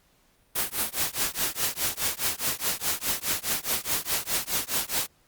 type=noise with tremolo; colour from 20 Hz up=white; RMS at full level=-24 dBFS; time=0.55-5.07 s; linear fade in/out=10 ms; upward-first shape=triangle; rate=4.8 Hz; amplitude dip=100%; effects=pink hiss -64 dBFS RMS until 5.27 s + Opus 48 kbps